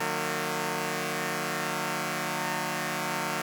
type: tone cluster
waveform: 5% pulse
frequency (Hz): 151.8 / 182.4 / 227.6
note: D#3 / F#3 / A#3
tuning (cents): -42 / -24 / -41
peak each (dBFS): -22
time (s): 0-3.42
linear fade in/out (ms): 5
effects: none